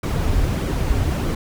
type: noise with flanger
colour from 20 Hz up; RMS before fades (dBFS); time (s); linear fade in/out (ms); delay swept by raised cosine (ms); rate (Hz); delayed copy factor
brown; -20; 0.03-1.35; 5; 1.1 to 6.1; 1.6; -0.5
effects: none